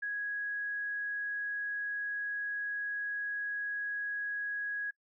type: tone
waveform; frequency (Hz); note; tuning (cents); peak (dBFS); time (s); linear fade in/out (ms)
sine; 1661.2; G#6; 0; -33; 0.02-4.91; 10
effects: noise-tail reverb RT60 0.1 s tail -23 dB re dry